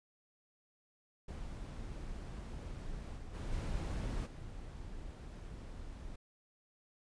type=noise with level steps; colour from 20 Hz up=brown; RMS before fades=-44 / -47 / -40 / -37 / -47 dBFS; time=1.28-6.16 s; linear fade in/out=5 ms; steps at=3.16 / 3.33 / 3.51 / 4.25 s; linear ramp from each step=20 ms; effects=resampled to 22050 Hz